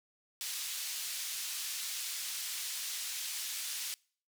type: band-pass noise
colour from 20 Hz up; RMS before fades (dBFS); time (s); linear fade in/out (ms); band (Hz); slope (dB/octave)
pink; -39; 0.41-3.94; 0; 3400 to 15000; 12
effects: noise-tail reverb RT60 0.5 s tail -26 dB re dry